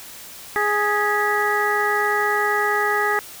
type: harmonic tone with a mistuned harmonic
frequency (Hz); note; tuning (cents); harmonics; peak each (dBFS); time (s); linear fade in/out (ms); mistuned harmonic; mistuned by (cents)
415.3; G#4; 0; 1 / 2 / 3 / 4 / 5; -24 / -24 / -24 / -24 / -24; 0.56-3.19; 0; 5; -110
effects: white hiss -39 dBFS RMS until 3.4 s